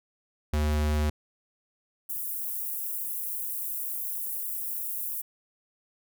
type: tone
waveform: square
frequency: 75.4 Hz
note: D2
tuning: 46 cents sharp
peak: -24 dBFS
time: 0.53-1.1 s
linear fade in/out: 5 ms
type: high-pass noise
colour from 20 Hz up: white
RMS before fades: -33 dBFS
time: 2.09-5.22 s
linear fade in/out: 10 ms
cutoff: 11000 Hz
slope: 24 dB/octave
effects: none